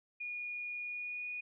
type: tone with pitch glide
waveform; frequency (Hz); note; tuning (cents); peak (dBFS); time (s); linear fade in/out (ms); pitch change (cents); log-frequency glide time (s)
sine; 2442 to 2462; D#7 to D#7; -33 to -19; -38; 0.2-1.41; 10; +14; 0.81-1.28
effects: none